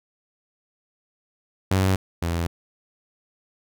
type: tone pair in turn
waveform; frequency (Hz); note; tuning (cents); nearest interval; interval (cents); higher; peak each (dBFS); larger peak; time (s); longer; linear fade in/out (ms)
sawtooth; 94.9 / 84.55; F#2 / E2; +44 / +44; major second; 200; first; -14 / -19; first; 1.71-1.96 / 2.22-2.47; neither; 5
effects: none